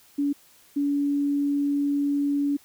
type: tone pair in turn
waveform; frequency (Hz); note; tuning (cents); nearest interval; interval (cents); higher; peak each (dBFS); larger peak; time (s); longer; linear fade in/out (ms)
sine; 285.1 / 285.1; C#4 / C#4; +49 / +49; unison; 0; neither; -21; neither; 0.18-0.33 / 0.76-2.57; second; 10
effects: white hiss -56 dBFS RMS until 2.64 s